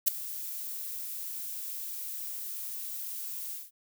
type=noise with ADSR envelope; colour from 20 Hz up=violet; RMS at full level=-20 dBFS; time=0.06-3.71 s; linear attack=19 ms; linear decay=8 ms; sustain=-18 dB; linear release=180 ms; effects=none